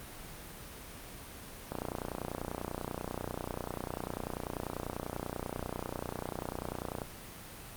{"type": "click train", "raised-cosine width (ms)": 1, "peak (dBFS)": -21, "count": 161, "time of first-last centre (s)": [1.72, 7.018], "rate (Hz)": 30.2, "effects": ["pink hiss -47 dBFS RMS until 7.76 s", "Opus 32 kbps"]}